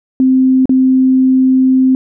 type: tone with dropouts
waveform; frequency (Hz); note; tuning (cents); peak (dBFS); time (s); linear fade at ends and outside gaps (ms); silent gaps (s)
sine; 260.3; C4; -9; -6; 0.2-1.95; 1; 0.656-0.694
effects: none